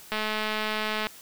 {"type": "click train", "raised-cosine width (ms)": 0.3, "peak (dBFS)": -13, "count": 205, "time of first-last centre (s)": [0.12, 1.069], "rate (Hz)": 215, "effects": ["white hiss -48 dBFS RMS until 1.21 s"]}